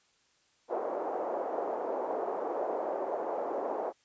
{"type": "band-pass noise", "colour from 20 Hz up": "white", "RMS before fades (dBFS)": -34, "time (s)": [0.68, 3.93], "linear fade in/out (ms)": 50, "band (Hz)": [380, 760], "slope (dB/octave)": 24, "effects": ["white hiss -69 dBFS RMS until 4.04 s", "resampled to 16000 Hz"]}